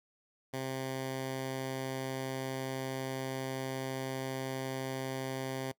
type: tone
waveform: 10% pulse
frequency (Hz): 132.2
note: C3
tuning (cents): +18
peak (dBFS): -27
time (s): 0.53-5.72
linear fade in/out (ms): 10
effects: noise-tail reverb RT60 0.1 s tail -22 dB re dry